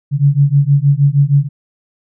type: beating tone pair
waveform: sine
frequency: 138.59 / 144.99 Hz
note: C#3 / D3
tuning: 0 / -22 cents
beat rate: 6.4 Hz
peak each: -11 dBFS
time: 0.11-1.49 s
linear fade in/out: 50 ms
effects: none